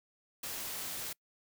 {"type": "noise", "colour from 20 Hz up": "white", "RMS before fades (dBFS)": -40, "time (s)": [0.43, 1.13], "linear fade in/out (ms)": 5, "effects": ["noise-tail reverb RT60 0.1 s tail -25 dB re dry"]}